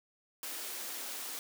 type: high-pass noise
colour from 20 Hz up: white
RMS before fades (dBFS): -41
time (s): 0.43-1.39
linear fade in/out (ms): 0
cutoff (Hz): 230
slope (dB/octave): 48
effects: none